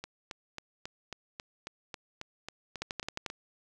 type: two click trains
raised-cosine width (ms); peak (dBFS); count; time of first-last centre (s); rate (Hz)
0.2; -17 / -22; 6 / 13; 2.82-3.262 / 0.04-3.301; 11.3 / 3.68
effects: none